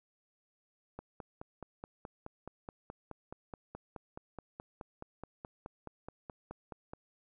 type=click train; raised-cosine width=1 ms; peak=-29 dBFS; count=29; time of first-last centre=0.99-6.935 s; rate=4.71 Hz; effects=none